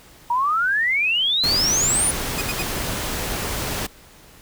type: exponential sweep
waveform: sine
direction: up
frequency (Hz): 932.3 to 9900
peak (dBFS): -17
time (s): 0.3-2.11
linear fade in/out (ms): 5
type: noise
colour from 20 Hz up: pink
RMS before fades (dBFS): -26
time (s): 1.43-3.87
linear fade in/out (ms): 10
type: tone bursts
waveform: sawtooth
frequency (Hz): 2489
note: D#7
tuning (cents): 0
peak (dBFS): -21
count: 3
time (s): 2.38-2.623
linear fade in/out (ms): 5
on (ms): 35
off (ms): 69
effects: pink hiss -48 dBFS RMS until 4.41 s